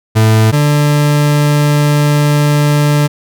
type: tone pair in turn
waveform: 40% pulse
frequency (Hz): 110 / 147.23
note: A2 / D3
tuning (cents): 0 / +5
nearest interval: perfect fourth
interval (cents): 505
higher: second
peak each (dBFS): -5 / -7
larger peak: first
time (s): 0.15-0.52 / 0.52-3.08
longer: second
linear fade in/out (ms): 20
effects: none